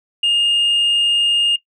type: tone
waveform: sine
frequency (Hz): 2832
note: F7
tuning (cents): +23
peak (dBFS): -11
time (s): 0.23-1.56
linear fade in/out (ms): 5
effects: noise-tail reverb RT60 0.1 s tail -18 dB re dry + tanh soft clip ceiling -11 dBFS